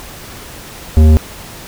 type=tone with tanh clipping; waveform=sine; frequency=77.78 Hz; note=D#2; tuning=in tune; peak=-5 dBFS; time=0.97-1.17 s; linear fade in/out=0 ms; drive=13 dB; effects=pink hiss -32 dBFS RMS until 1.67 s